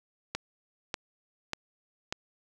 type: click train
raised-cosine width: 0.2 ms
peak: -14 dBFS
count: 4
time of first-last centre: 0.35-2.125 s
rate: 1.69 Hz
effects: none